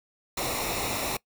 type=noise with comb filter; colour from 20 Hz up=pink; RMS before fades=-30 dBFS; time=0.37-1.17 s; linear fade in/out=5 ms; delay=0.63 ms; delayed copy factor=-0.65; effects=noise-tail reverb RT60 0.1 s tail -22 dB re dry